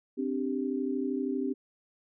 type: chord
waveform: sine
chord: C suspended second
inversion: none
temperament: just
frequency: 261.6 / 294.3 / 392.4 Hz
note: C4 / D4 / G4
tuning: 0 / +4 / +2 cents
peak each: -31 / -34 / -34 dBFS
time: 0.17-1.54 s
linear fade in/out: 20 ms
effects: none